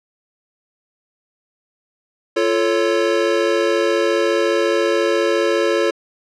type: chord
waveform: square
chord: F augmented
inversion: none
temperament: equal with one note detuned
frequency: 345.6 / 440 / 554.4 Hz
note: F4 / A4 / C#5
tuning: -18 / 0 / 0 cents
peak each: -20 dBFS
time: 2.36-5.91 s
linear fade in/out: 10 ms
effects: low-pass 5000 Hz 12 dB/octave